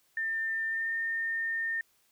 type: tone with pitch glide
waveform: sine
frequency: 1798 to 1819.9 Hz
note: A6 to A#6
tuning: +37 to -42 cents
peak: -29 dBFS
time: 0.17-1.81 s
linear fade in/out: 2 ms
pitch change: +21 cents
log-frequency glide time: 0.64-0.96 s
effects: white hiss -69 dBFS RMS until 2.11 s